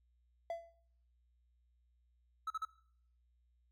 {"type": "tone with exponential decay", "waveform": "triangle", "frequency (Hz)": 674, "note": "E5", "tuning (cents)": 38, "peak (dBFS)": -33, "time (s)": [0.5, 0.74], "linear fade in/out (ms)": 2, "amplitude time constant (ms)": 52}
{"type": "tone bursts", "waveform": "triangle", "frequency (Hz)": 1300, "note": "E6", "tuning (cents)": -24, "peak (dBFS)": -34, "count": 3, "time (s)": [2.47, 2.651], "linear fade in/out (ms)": 5, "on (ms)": 33, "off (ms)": 41}
{"effects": ["noise-tail reverb RT60 0.6 s tail -17 dB re dry", "added 60 Hz sine -70 dBFS peak until 3.71 s"]}